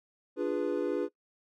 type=chord; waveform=triangle; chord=D diminished seventh; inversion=none; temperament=equal with one note detuned; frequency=293.7 / 349.2 / 411.7 / 493.9 Hz; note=D4 / F4 / Ab4 / Cb5; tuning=0 / 0 / -15 / 0 cents; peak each=-32 dBFS; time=0.36-1.09 s; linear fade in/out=50 ms; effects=noise-tail reverb RT60 0.1 s tail -21 dB re dry